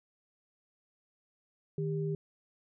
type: tone pair together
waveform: sine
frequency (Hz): 155.56 / 398.6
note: D#3 / G4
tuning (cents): 0 / +29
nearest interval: octave + major third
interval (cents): 1629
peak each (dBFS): -32 / -35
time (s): 1.78-2.15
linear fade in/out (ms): 2
effects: none